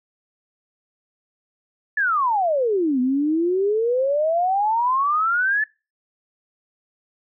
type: exponential two-way sweep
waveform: sine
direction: down then up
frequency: 1760 to 246.7 to 1760 Hz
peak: -17 dBFS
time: 1.97-5.64 s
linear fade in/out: 5 ms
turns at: 3 s
effects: noise-tail reverb RT60 0.3 s tail -24 dB re dry